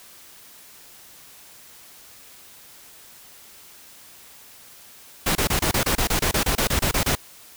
pink noise bursts, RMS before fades -21 dBFS, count 16, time 5.26-7.153 s, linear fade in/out 5 ms, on 93 ms, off 27 ms, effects white hiss -47 dBFS RMS until 7.56 s

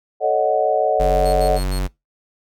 sine chord, D# half-diminished seventh, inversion second, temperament equal with one note detuned, 440 / 554.4 / 620.5 / 740 Hz, A4 / C#5 / D#5 / F#5, 0 / 0 / -5 / 0 cents, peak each -22 / -21 / -19 / -19 dBFS, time 0.2-1.6 s, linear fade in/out 50 ms
square tone, 46.87 Hz, F#1, 23 cents sharp, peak -19 dBFS, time 0.99-1.88 s, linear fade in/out 20 ms
25% pulse tone bursts, 4302 Hz, C8, 47 cents sharp, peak -27 dBFS, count 4, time 1.25-1.793 s, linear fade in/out 10 ms, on 81 ms, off 73 ms
effects noise-tail reverb RT60 0.2 s tail -23 dB re dry

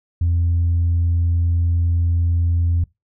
sine tone, 85.2 Hz, F2, 42 cents flat, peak -13 dBFS, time 0.21-2.84 s, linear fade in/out 5 ms, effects noise-tail reverb RT60 0.2 s tail -24 dB re dry + tanh soft clip ceiling -12 dBFS

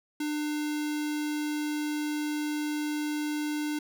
square tone with notch filter, 300 Hz, D4, 37 cents sharp, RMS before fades -31 dBFS, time 0.2-3.79 s, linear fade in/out 5 ms, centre 670 Hz, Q 0.93, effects none

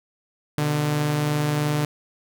sawtooth tone pair together, 125.74 / 148.8 Hz, B2 / D3, +32 / +23 cents, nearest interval minor third, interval 291 cents, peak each -27 / -17 dBFS, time 0.58-1.85 s, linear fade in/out 2 ms, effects none

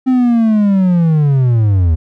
triangle linear sweep, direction down, 261.6 to 76.6 Hz, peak -6 dBFS, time 0.06-1.96 s, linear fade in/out 20 ms, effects none

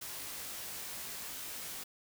white noise with comb filter, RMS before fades -43 dBFS, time 0.01-1.84 s, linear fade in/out 10 ms, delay 19 ms, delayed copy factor +0.7, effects none

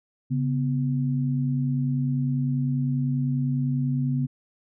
sine tone pair together, 138.59 / 248.7 Hz, C#3 / B3, 0 / +12 cents, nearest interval minor seventh, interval 1012 cents, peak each -23 / -27 dBFS, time 0.3-4.27 s, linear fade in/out 20 ms, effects none

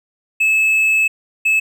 triangle tone bursts at uneven times, 2600 Hz, E7, 24 cents flat, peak -10 dBFS, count 2, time 0.4-1.08 / 1.45-1.6 s, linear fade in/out 10 ms, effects none

